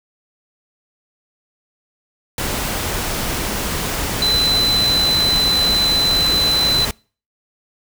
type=tone in noise; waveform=sine; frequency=4024 Hz; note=B7; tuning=32 cents sharp; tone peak=-14 dBFS; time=4.22-6.85 s; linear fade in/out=2 ms; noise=pink; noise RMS=-22 dBFS; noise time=2.38-6.91 s; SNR=+5 dB; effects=noise-tail reverb RT60 0.4 s tail -26 dB re dry